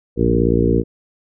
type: harmonic tone with a mistuned harmonic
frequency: 58 Hz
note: A#1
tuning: 8 cents flat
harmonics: 1 / 2 / 3 / 4 / 5 / 6 / 7 / 8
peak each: -21 / -21 / -21 / -21 / -21 / -21 / -21 / -21 dBFS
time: 0.16-0.84 s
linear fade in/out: 50 ms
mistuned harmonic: 2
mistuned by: -43 cents
effects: none